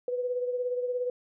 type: beating tone pair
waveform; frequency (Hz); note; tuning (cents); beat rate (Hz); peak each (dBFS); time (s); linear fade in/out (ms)
sine; 493.9 / 510.9; B4 / C5; 0 / -41; 17; -28 / -37; 0.08-1.1; 2
effects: none